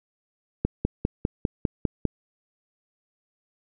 click train, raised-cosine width 3 ms, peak -9 dBFS, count 8, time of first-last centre 0.65-2.053 s, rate 4.99 Hz, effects none

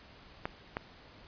clicks, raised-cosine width 0.5 ms, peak -18 dBFS, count 2, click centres 0.455 / 0.769 s, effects pink hiss -55 dBFS RMS until 1.27 s + resampled to 11025 Hz

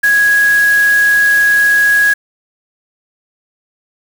sine tone in noise, 1661.2 Hz, G#6, in tune, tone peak -7 dBFS, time 0.03-2.14 s, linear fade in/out 10 ms, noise white, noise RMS -25 dBFS, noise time 0.03-2.14 s, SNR +15 dB, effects none

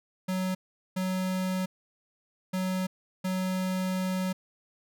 square tone bursts at uneven times, 186 Hz, F#3, 9 cents sharp, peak -28 dBFS, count 4, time 0.28-0.55 / 0.96-1.66 / 2.53-2.87 / 3.24-4.33 s, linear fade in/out 10 ms, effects none

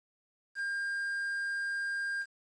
triangle tone with quantisation, 1604 Hz, G6, 39 cents sharp, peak -30 dBFS, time 0.55-2.26 s, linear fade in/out 50 ms, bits 9, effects resampled to 22050 Hz

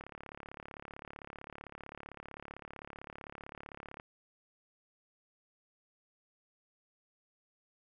click train, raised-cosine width 0.5 ms, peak -30 dBFS, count 143, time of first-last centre 0.01-3.999 s, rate 35.6 Hz, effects none

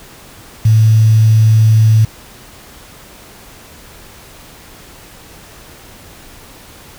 sine tone with quantisation, 110 Hz, A2, in tune, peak -5 dBFS, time 0.65-2.05 s, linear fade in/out 5 ms, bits 5, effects pink hiss -38 dBFS RMS until 6.98 s

